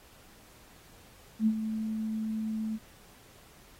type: tone with ADSR envelope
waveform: sine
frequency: 219 Hz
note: A3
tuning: 8 cents flat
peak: -20 dBFS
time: 1.39-2.79 s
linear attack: 75 ms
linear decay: 63 ms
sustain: -10 dB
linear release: 43 ms
effects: pink hiss -57 dBFS RMS until 3.79 s + AAC 48 kbps